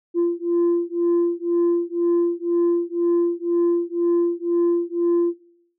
sine beating tone pair, 343.2 / 345.2 Hz, F4 / F4, -30 / -20 cents, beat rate 2 Hz, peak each -19 dBFS, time 0.14-5.34 s, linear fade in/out 50 ms, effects noise-tail reverb RT60 0.7 s tail -18 dB re dry + tanh soft clip ceiling -14 dBFS

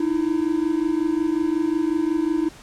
triangle tone pair together, 306.7 / 332.2 Hz, D#4 / E4, -25 / +13 cents, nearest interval minor second, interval 138 cents, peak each -20 dBFS, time 0-2.49 s, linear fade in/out 5 ms, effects pink hiss -45 dBFS RMS until 2.62 s + low-pass 9000 Hz 12 dB/octave

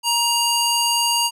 square tone with band-pass filter, 942 Hz, A#5, 18 cents sharp, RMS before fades -19 dBFS, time 0.03-1.31 s, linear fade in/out 50 ms, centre 6400 Hz, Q 0.63, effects none

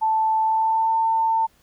sine tone with pitch glide, 880 to 898 Hz, A5 to A5, 0 to +35 cents, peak -17 dBFS, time 0.01-1.47 s, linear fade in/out 20 ms, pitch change +35 cents, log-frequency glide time 0.42-0.96 s, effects pink hiss -60 dBFS RMS until 1.62 s

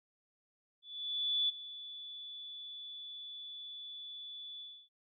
sine tone with ADSR envelope, 3458 Hz, A7, 31 cents flat, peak -28 dBFS, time 0.82-4.89 s, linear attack 670 ms, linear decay 15 ms, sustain -16 dB, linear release 290 ms, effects none

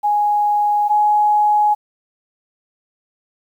sine tone pair in turn, 830.6 / 838.3 Hz, G#5 / G#5, 0 / +16 cents, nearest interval unison, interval 16 cents, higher second, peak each -13 / -11 dBFS, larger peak second, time 0.03-0.89 / 0.89-1.75 s, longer neither, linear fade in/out 20 ms, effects 8-bit

